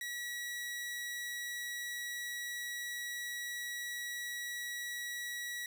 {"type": "tone", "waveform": "sawtooth", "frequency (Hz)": 1929, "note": "B6", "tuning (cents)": -41, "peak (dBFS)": -35, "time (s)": [0.01, 5.66], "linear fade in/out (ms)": 2, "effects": []}